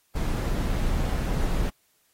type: noise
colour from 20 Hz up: brown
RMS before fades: -25 dBFS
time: 0.15-1.7 s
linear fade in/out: 10 ms
effects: white hiss -67 dBFS RMS until 2.13 s + AAC 48 kbps